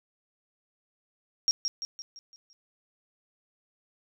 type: tone with echo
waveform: sine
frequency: 5588 Hz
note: F8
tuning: in tune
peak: -20 dBFS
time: 1.48-1.51 s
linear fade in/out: 0 ms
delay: 170 ms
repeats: 6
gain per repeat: -6 dB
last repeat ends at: 2.53 s
effects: none